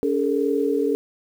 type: tone cluster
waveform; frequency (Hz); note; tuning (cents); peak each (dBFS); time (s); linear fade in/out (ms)
sine; 284 / 413.3 / 454.7; C#4 / G#4 / A#4; +42 / -8 / -43; -23; 0.03-0.95; 0
effects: 8-bit